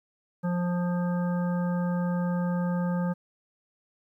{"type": "harmonic tone", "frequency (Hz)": 176.4, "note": "F3", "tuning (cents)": 18, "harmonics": [1, 3, 5, 7, 9], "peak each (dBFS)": [-25, -35, -39, -42, -44], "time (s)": [0.43, 3.14], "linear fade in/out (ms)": 20, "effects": ["11-bit"]}